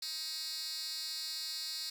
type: tone with high-pass filter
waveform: 10% pulse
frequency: 315.6 Hz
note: D#4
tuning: 25 cents sharp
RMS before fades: -40 dBFS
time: 0.02-1.9 s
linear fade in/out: 5 ms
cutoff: 4300 Hz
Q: 3.4
effects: none